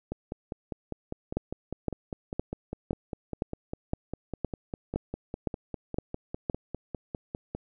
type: two click trains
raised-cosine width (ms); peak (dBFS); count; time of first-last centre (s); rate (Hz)
2; -20 / -14; 38 / 11; 0.12-7.55 / 1.37-6.498; 4.98 / 1.95
effects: none